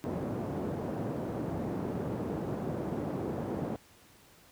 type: band-pass noise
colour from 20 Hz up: pink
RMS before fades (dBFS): -35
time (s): 0.04-3.76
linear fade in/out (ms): 0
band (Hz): 130 to 560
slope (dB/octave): 12
effects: pink hiss -59 dBFS RMS until 4.51 s + high-pass 60 Hz 12 dB/octave